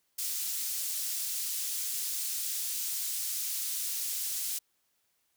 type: high-pass noise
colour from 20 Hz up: pink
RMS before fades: -34 dBFS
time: 0.18-4.59 s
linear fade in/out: 10 ms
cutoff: 6300 Hz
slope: 12 dB/octave
effects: white hiss -75 dBFS RMS until 5.36 s

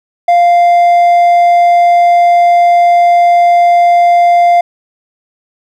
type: tone with hard clipping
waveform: sine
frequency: 697 Hz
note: F5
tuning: 4 cents flat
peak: -5 dBFS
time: 0.28-4.61 s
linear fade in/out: 5 ms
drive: 3 dB
effects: none

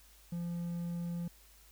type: tone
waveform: triangle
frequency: 172 Hz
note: F3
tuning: 26 cents flat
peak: -33 dBFS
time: 0.32-1.28 s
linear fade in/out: 5 ms
effects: added 52 Hz sine -61 dBFS peak until 1.71 s + white hiss -62 dBFS RMS until 1.71 s

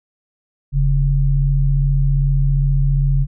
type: tone pair together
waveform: sine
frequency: 41.2 / 138.59 Hz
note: E1 / C#3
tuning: 0 / 0 cents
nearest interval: octave + major sixth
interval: 2100 cents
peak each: -15 dBFS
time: 0.72-3.27 s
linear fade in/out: 50 ms
effects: none

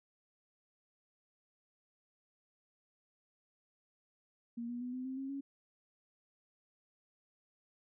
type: tone with pitch steps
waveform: sine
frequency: 235 / 241.5 / 248.1 / 254.9 / 262 / 269.2 / 276.6 Hz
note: A#3 / B3 / B3 / C4 / C4 / C4 / C#4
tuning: +14 / -39 / +8 / -45 / +2 / +49 / -4 cents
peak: -38 dBFS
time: 4.57-5.41 s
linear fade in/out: 10 ms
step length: 120 ms
effects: none

